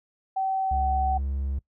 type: tone with pitch glide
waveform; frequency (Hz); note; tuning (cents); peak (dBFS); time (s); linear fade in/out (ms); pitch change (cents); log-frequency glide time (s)
sine; 767 to 757.8; G5 to F#5; -38 to +41; -23; 0.36-1.18; 10; -21; 0.62-0.87
type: tone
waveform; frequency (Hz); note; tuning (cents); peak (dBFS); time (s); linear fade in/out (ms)
triangle; 68.5; C#2; -20; -24; 0.71-1.59; 5
effects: noise-tail reverb RT60 0.1 s tail -21 dB re dry